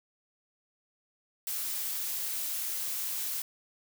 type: noise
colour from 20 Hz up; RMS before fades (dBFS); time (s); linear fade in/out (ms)
blue; -34; 1.47-3.42; 2
effects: none